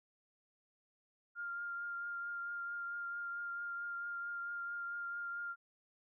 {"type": "tone with vibrato", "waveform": "sine", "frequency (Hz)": 1400, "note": "F6", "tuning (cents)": 4, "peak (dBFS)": -39, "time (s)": [1.35, 5.56], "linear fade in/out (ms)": 50, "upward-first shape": "triangle", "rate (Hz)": 4.5, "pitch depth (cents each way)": 18, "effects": []}